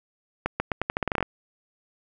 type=accelerating click train; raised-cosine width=0.5 ms; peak=-9 dBFS; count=13; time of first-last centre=0.46-1.227 s; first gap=140 ms; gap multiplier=0.84; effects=none